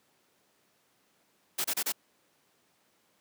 white noise bursts, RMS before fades -30 dBFS, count 4, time 1.58-1.923 s, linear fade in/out 10 ms, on 64 ms, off 29 ms, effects pink hiss -69 dBFS RMS until 3.2 s + high-pass 200 Hz 12 dB/octave

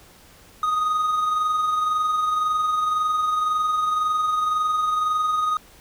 triangle tone with amplitude modulation, 1244.5 Hz, D#6, in tune, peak -16 dBFS, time 0.63-5.57 s, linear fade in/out 2 ms, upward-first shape sine, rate 21.9 Hz, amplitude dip 35%, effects pink hiss -50 dBFS RMS until 5.8 s

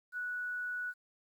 sine tone, 1473 Hz, F#6, 8 cents flat, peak -35 dBFS, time 0.12-0.94 s, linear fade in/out 50 ms, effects 11-bit

